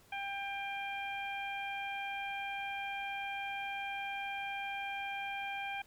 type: harmonic tone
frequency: 795 Hz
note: G5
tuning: 24 cents sharp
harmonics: 1 / 2 / 3 / 4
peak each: -40 / -45 / -41 / -49 dBFS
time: 0.12-5.82 s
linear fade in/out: 5 ms
effects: pink hiss -64 dBFS RMS until 5.86 s